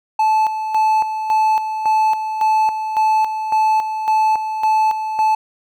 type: tone with tremolo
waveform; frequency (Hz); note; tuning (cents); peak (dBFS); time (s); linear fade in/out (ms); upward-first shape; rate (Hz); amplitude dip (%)
triangle; 870; A5; -20; -10; 0.19-5.35; 5; square; 1.8; 60
effects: none